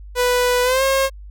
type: tone with pitch glide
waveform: sawtooth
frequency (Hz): 493.9 to 538.6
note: B4 to C#5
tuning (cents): 0 to -50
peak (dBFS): -11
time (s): 0.15-1.1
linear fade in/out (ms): 50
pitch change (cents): +150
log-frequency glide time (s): 0.63-0.83
effects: added 50 Hz sine -34 dBFS peak until 1.3 s